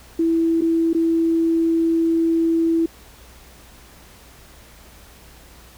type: tone with dropouts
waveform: sine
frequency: 329.6 Hz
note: E4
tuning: in tune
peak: -15 dBFS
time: 0.19-2.86 s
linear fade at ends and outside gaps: 5 ms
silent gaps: 0.61-0.618 / 0.932-0.947 s
effects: added 60 Hz sine -49 dBFS peak until 5.77 s + pink hiss -47 dBFS RMS until 5.77 s